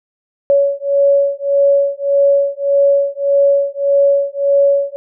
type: beating tone pair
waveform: sine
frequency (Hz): 560 / 561.7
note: C#5 / C#5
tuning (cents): +18 / +23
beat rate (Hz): 1.7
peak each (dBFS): -13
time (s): 0.5-4.96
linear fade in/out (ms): 0
effects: none